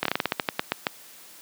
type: slowing click train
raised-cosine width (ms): 0.3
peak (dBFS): -6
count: 13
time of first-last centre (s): 0.03-0.868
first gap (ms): 24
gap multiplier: 1.18
effects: white hiss -48 dBFS RMS until 1.41 s + high-pass 150 Hz 12 dB/octave